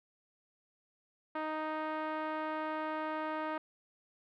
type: tone with low-pass filter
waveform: 5% pulse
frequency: 311.1 Hz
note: D#4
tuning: in tune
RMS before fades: -37 dBFS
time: 1.35-3.58 s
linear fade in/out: 5 ms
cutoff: 1100 Hz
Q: 1.1
effects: none